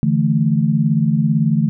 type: chord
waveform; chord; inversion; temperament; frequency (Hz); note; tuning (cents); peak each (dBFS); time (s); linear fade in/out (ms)
sine; D suspended second; none; equal; 146.83 / 164.81 / 220; D3 / E3 / A3; 0 / 0 / 0; -17; 0.03-1.69; 0
effects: none